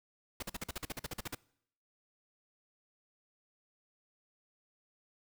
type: noise bursts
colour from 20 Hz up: pink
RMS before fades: -39 dBFS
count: 14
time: 0.4-1.349 s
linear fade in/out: 5 ms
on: 26 ms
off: 45 ms
effects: noise-tail reverb RT60 0.7 s tail -23 dB re dry